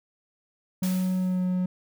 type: tone with pitch glide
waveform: triangle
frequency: 185 to 182.56 Hz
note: F#3 to F#3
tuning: 0 to -23 cents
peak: -21 dBFS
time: 0.82-1.66 s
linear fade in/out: 5 ms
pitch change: -23 cents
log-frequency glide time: 1.17-1.43 s
type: noise with exponential decay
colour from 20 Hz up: white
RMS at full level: -35 dBFS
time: 0.83-1.66 s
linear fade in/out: 2 ms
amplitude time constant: 180 ms
effects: none